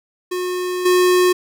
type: tone with level steps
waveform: square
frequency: 362.3 Hz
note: F#4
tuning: 36 cents flat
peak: -21 / -12 dBFS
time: 0.31-1.33 s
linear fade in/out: 10 ms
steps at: 0.85 s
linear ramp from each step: 10 ms
effects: 9-bit